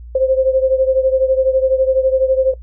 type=beating tone pair; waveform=sine; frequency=522 / 534 Hz; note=C5 / C5; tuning=-4 / +35 cents; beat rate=12 Hz; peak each=-13 / -16 dBFS; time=0.15-2.54 s; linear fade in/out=5 ms; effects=noise-tail reverb RT60 0.1 s tail -18 dB re dry + added 59 Hz sine -31 dBFS peak until 2.62 s